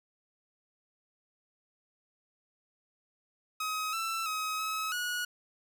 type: tone with pitch steps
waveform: sawtooth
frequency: 1267 / 1333 / 1269 / 1283 / 1457 Hz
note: D#6 / E6 / D#6 / E6 / F#6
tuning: +31 / +19 / +34 / -47 / -27 cents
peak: -28 dBFS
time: 3.6-5.25 s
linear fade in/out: 5 ms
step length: 330 ms
effects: none